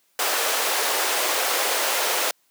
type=high-pass noise; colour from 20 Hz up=pink; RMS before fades=-23 dBFS; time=0.19-2.31 s; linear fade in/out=2 ms; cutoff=450 Hz; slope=24 dB/octave; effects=white hiss -65 dBFS RMS until 2.5 s + high-pass 200 Hz 12 dB/octave